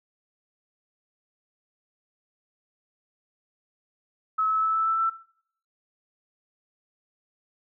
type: tone with pitch steps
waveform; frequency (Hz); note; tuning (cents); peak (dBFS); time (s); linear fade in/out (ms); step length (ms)
sine; 1291 / 1299.2 / 1307.5 / 1315.8 / 1324.2 / 1332.7; E6 / E6 / E6 / E6 / E6 / E6; -37 / -26 / -15 / -4 / +7 / +19; -21; 4.38-5.1; 10; 120
effects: noise-tail reverb RT60 0.6 s tail -18 dB re dry